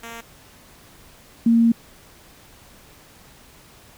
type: tone pair in turn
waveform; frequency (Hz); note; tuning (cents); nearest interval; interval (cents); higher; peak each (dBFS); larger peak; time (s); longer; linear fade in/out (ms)
5% pulse / sine; 230.9 / 230.9; A#3 / A#3; -16 / -16; unison; 0; neither; -23 / -12; second; 0.03-0.21 / 1.46-1.72; second; 5
effects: pink hiss -49 dBFS RMS until 3.97 s